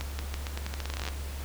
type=accelerating click train; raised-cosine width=0.2 ms; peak=-17 dBFS; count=19; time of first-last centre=0.01-1.086 s; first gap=180 ms; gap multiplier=0.84; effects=added 70 Hz sine -34 dBFS peak until 1.44 s + pink hiss -44 dBFS RMS until 1.44 s